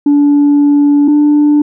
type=tone pair in turn; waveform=sine; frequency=288.7 / 295.1 Hz; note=D4 / D4; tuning=-30 / +8 cents; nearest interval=unison; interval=38 cents; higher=second; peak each=-3 dBFS; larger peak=neither; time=0.06-1.08 / 1.08-1.62 s; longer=first; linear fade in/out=5 ms; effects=tanh soft clip ceiling -3 dBFS